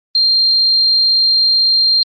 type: tone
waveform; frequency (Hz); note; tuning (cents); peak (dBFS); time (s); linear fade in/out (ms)
sine; 4186; C8; 0; -9; 0.15-2.03; 2
effects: Opus 32 kbps